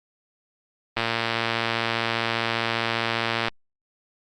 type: click train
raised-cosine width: 0.3 ms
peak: -7 dBFS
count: 290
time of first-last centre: 0.97-3.483 s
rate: 115 Hz
effects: Opus 32 kbps